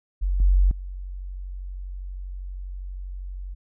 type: tone with level steps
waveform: sine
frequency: 46.25 Hz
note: F#1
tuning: in tune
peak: -20 / -14 / -31 dBFS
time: 0.21-3.55 s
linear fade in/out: 20 ms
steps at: 0.4 / 0.71 s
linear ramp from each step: 2 ms
effects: none